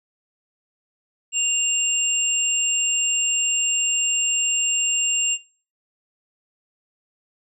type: tone pair together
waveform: sine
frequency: 2794 / 7483 Hz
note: F7 / A#8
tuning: 0 / +6 cents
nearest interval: octave + perfect fourth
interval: 1706 cents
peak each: -22 dBFS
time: 1.32-5.38 s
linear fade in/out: 50 ms
effects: noise-tail reverb RT60 0.4 s tail -19 dB re dry